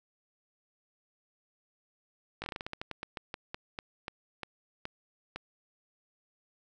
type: slowing click train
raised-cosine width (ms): 0.3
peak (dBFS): -21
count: 20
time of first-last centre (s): 2.42-5.36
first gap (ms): 19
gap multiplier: 1.2
effects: none